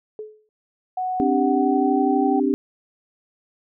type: tone with exponential decay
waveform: sine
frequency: 428.9 Hz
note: A4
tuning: 44 cents flat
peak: -27 dBFS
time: 0.19-0.49 s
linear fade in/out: 1 ms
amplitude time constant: 64 ms
type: tone with pitch glide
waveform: sine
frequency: 740 to 770.5 Hz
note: F#5 to G5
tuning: 0 to -30 cents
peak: -22 dBFS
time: 0.97-2.4 s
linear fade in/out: 5 ms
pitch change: +70 cents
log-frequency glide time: 1.37-2.23 s
type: chord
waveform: sine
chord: C suspended second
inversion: none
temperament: equal with one note detuned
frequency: 261.6 / 293.7 / 393.8 Hz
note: C4 / D4 / G4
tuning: 0 / 0 / +8 cents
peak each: -21 / -21 / -23 dBFS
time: 1.2-2.54 s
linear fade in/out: 0 ms
effects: none